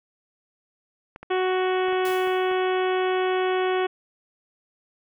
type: clicks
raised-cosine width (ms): 0.5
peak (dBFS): -24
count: 6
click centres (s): 1.161 / 1.23 / 1.884 / 1.927 / 2.274 / 2.514
type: harmonic tone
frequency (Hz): 371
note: F#4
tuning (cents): +5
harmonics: 1 / 2 / 3 / 4 / 5 / 6 / 7 / 8 / 9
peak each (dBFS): -22 / -28 / -32 / -34 / -36 / -38 / -39 / -40 / -41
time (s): 1.3-3.87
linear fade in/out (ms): 10
type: noise with exponential decay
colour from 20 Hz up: white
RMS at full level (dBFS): -37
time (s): 2.05-2.65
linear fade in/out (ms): 1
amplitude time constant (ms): 130
effects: none